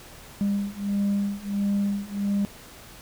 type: beating tone pair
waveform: sine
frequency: 200.3 / 201.8 Hz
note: G3 / G#3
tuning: +38 / -49 cents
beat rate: 1.5 Hz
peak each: -25 / -24 dBFS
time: 0.41-2.45 s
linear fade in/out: 0 ms
effects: tanh soft clip ceiling -19 dBFS + pink hiss -46 dBFS RMS until 3.01 s